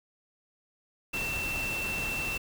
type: tone in noise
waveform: sine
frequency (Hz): 2687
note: E7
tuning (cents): +33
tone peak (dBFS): -31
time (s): 1.13-2.38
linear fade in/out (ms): 10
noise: pink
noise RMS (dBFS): -37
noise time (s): 1.13-2.38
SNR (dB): +3
effects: none